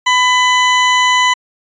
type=tone; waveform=20% pulse; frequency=1000 Hz; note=B5; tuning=21 cents sharp; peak=-4 dBFS; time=0.06-1.34 s; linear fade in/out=10 ms; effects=resampled to 16000 Hz